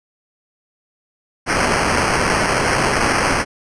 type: noise with sample-and-hold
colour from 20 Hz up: white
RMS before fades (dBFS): -17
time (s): 1.46-3.45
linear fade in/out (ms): 50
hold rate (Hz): 3675
effects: resampled to 22050 Hz